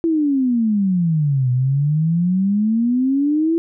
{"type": "exponential two-way sweep", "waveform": "sine", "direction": "down then up", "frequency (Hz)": [337.6, 123.47, 337.6], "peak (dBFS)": -14, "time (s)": [0.04, 3.58], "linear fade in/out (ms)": 0, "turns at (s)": 1.51, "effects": []}